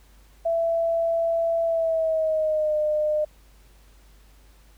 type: tone with pitch glide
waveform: sine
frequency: 666 to 607.2 Hz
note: E5 to D#5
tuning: +18 to -42 cents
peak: -20 dBFS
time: 0.45-3.25 s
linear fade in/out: 10 ms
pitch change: -160 cents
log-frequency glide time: 1.64-2.77 s
effects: added 50 Hz sine -51 dBFS peak until 4.77 s + pink hiss -59 dBFS RMS until 4.77 s